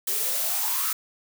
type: noise with high-pass filter sweep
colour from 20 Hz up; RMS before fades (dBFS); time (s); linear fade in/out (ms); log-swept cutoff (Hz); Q
blue; -26; 0.07-0.93; 5; 360 to 1300; 7.1
effects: none